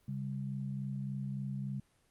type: tone pair together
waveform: sine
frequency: 136.51 / 200 Hz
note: C#3 / G3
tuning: -26 / +35 cents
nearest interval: perfect fifth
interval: 661 cents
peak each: -37 / -40 dBFS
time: 0.08-1.8 s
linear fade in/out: 5 ms
effects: pink hiss -71 dBFS RMS until 2.1 s + Opus 32 kbps